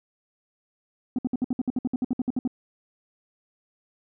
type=tone bursts; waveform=sine; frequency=251 Hz; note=B3; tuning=28 cents sharp; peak=-19 dBFS; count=16; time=1.16-2.476 s; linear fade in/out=2 ms; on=26 ms; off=60 ms; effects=tanh soft clip ceiling -20 dBFS